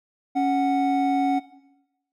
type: tone pair together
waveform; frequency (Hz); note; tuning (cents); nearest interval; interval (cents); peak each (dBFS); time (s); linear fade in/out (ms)
triangle; 277.2 / 740; C#4 / F#5; 0 / 0; octave + perfect fourth; 1700; -20; 0.35-1.4; 20
effects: noise-tail reverb RT60 0.9 s tail -17 dB re dry